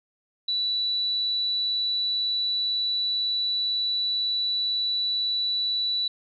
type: tone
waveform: sine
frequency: 3951 Hz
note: B7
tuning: in tune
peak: -23 dBFS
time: 0.48-6.08 s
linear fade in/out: 5 ms
effects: none